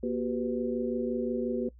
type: tone cluster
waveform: sine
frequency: 238.2 / 367.1 / 392.8 / 499.7 Hz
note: A#3 / F#4 / G4 / B4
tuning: +38 / -14 / +4 / +20 cents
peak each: -31 / -35 / -35 / -34 dBFS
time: 0.03-1.69 s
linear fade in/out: 5 ms
effects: noise-tail reverb RT60 0.1 s tail -20 dB re dry + added 60 Hz sine -50 dBFS peak until 1.79 s